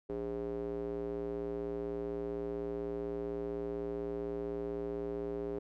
square tone with band-pass filter, 57.9 Hz, A#1, 11 cents flat, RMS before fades -38 dBFS, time 0.09-5.59 s, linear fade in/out 5 ms, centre 410 Hz, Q 4, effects none

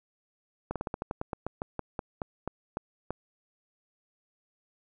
slowing click train, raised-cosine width 1 ms, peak -18 dBFS, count 17, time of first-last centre 0.71-3.106 s, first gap 47 ms, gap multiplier 1.14, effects none

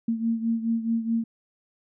sine beating tone pair, 227.3 / 232 Hz, A#3 / A#3, -43 / -8 cents, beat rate 4.7 Hz, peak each -24 / -29 dBFS, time 0.08-1.24 s, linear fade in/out 5 ms, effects none

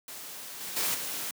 white noise with level steps, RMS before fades -42 / -38 / -29 / -35 dBFS, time 0.08-1.31 s, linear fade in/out 2 ms, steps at 0.6 / 0.76 / 0.94 s, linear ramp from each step 10 ms, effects high-pass 150 Hz 12 dB/octave

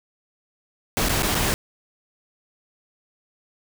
pink noise with dropouts, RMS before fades -22 dBFS, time 0.97-1.54 s, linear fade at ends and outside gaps 0 ms, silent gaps 1.086-1.093 / 1.223-1.231 / 1.346-1.351 s, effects none

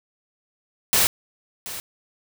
white noise with echo, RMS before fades -18 dBFS, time 0.93-1.07 s, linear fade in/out 0 ms, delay 730 ms, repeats 1, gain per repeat -15 dB, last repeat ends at 1.8 s, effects none

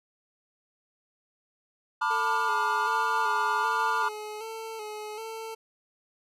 triangle chord, B half-diminished seventh, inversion third, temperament just, 889 / 987.8 / 1185.3 / 1422.4 Hz, A5 / B5 / D6 / F6, +18 / 0 / +16 / +31 cents, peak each -28 dBFS, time 2.01-4.09 s, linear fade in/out 10 ms
25% pulse tone with vibrato, 435.6 Hz, A4, 17 cents flat, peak -32 dBFS, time 2.1-5.55 s, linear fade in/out 10 ms, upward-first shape square, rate 1.3 Hz, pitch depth 44 cents each way
effects resampled to 32000 Hz

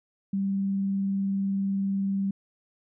sine tone with vibrato, 196 Hz, G3, in tune, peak -24 dBFS, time 0.33-2.31 s, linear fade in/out 5 ms, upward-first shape sine, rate 20 Hz, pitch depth 20 cents each way, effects none

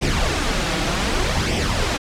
pink noise with flanger, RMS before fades -20 dBFS, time 0.01-1.98 s, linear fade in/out 20 ms, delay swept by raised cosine 0.35 to 6.25 ms, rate 0.65 Hz, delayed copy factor +0.55, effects low-pass 6000 Hz 12 dB/octave

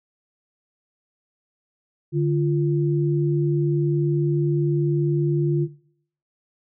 sine tone pair together, 146.5 / 345.6 Hz, D3 / F4, -4 / -18 cents, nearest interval octave + minor third, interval 1486 cents, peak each -19 / -23 dBFS, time 2.12-5.68 s, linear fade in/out 50 ms, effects noise-tail reverb RT60 0.6 s tail -18 dB re dry

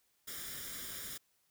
white noise with comb filter, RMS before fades -44 dBFS, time 0.27-1.18 s, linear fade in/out 10 ms, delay 0.57 ms, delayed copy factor +0.7, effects white hiss -75 dBFS RMS until 1.5 s

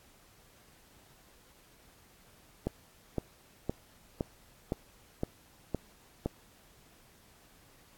click train, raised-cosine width 2 ms, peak -17 dBFS, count 8, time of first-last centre 2.67-6.26 s, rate 1.95 Hz, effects pink hiss -61 dBFS RMS until 7.97 s + AAC 64 kbps

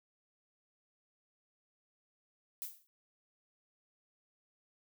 violet noise with exponential decay, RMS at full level -38 dBFS, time 2.62-2.87 s, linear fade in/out 0 ms, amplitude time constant 54 ms, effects none

